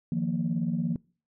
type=chord; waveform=sine; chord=Eb suspended second; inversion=none; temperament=equal with one note detuned; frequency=156.92 / 174.61 / 233.1 Hz; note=Eb3 / F3 / Bb3; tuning=+15 / 0 / 0 cents; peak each=-31 / -28 / -29 dBFS; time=0.12-0.96 s; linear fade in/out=2 ms; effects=noise-tail reverb RT60 0.4 s tail -25 dB re dry + tanh soft clip ceiling -18 dBFS